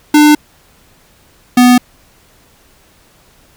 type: tone pair in turn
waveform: square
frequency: 299.4 / 247.4 Hz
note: D4 / B3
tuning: +33 / +3 cents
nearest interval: minor third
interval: 330 cents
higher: first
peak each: -4 dBFS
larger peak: neither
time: 0.14-0.35 / 1.57-1.78 s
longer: neither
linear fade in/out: 5 ms
effects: pink hiss -48 dBFS RMS until 3.56 s